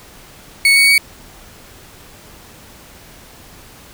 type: tone with pitch steps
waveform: 35% pulse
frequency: 2217 / 2232 / 2248 Hz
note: C#7 / C#7 / C#7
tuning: 0 / +11 / +24 cents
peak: -6 dBFS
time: 0.65-0.98 s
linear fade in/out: 2 ms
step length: 110 ms
effects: pink hiss -41 dBFS RMS until 3.93 s